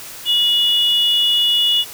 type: tone pair together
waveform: sine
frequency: 2900 / 3449 Hz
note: F#7 / A7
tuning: -35 / -35 cents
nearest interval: minor third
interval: 300 cents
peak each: -14 / -17 dBFS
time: 0.25-1.85 s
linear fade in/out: 50 ms
effects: white hiss -34 dBFS RMS until 1.93 s